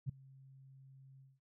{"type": "tone with ADSR envelope", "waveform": "sine", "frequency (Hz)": 134.2, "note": "C3", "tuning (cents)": 44, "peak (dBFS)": -32, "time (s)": [0.06, 1.4], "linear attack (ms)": 32, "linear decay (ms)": 6, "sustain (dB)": -24, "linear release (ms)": 200, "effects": ["noise-tail reverb RT60 0.1 s tail -22 dB re dry"]}